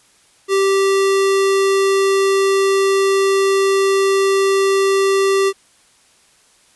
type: tone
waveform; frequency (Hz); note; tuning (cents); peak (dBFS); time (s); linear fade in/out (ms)
square; 390.4; G4; -7; -13; 0.48-5.53; 50
effects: white hiss -53 dBFS RMS until 6.75 s + resampled to 24000 Hz